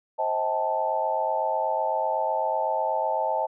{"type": "chord", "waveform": "sine", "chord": "A half-diminished seventh", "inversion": "first", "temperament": "just", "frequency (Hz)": [528, 633.6, 792, 880], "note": ["C5", "Eb5", "G5", "A5"], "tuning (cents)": [16, 31, 18, 0], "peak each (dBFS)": [-31, -28, -31, -26], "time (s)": [0.18, 3.47], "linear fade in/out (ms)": 20, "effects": []}